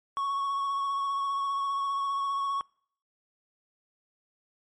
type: tone with vibrato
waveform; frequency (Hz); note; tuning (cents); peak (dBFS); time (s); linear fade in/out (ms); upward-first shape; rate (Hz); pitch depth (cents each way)
triangle; 1108.7; C#6; 0; -25; 0.17-2.61; 0; sine; 15; 18
effects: noise-tail reverb RT60 0.6 s tail -26 dB re dry + MP3 48 kbps